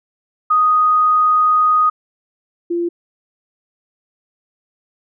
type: tone pair in turn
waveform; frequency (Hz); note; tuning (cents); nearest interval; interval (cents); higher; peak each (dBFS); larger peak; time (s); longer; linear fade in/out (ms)
sine; 1244.5 / 344; D#6 / F4; 0 / -26; octave + minor seventh; 2226; first; -10 / -16; first; 0.5-1.9 / 2.7-2.89; first; 10
effects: none